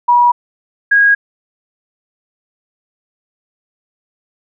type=tone pair in turn; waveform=sine; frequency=966 / 1641.4 Hz; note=B5 / G#6; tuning=-39 / -21 cents; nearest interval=major sixth; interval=918 cents; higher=second; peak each=-6 dBFS; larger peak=neither; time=0.08-0.32 / 0.91-1.15 s; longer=neither; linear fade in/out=10 ms; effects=none